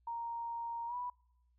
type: tone with pitch glide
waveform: sine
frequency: 932.3 to 983.2 Hz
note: A#5 to B5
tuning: 0 to -8 cents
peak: -37 dBFS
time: 0.07-1.1 s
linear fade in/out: 5 ms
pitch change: +92 cents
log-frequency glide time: 0.87-0.95 s
effects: noise-tail reverb RT60 0.8 s tail -25 dB re dry + added 60 Hz sine -69 dBFS peak until 1.58 s